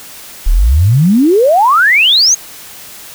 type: exponential sweep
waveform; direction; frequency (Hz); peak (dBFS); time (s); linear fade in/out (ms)
sine; up; 32.31 to 6680; -5; 0.46-2.35; 10
effects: white hiss -32 dBFS RMS until 3.14 s